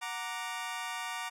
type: chord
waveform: 20% pulse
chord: Gb augmented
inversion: none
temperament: equal with one note detuned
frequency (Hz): 736.2 / 932.3 / 1174.7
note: Gb5 / Bb5 / D6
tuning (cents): -9 / 0 / 0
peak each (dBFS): -37 / -34 / -36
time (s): 0.01-1.3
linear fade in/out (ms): 20
effects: low-pass 12000 Hz 12 dB/octave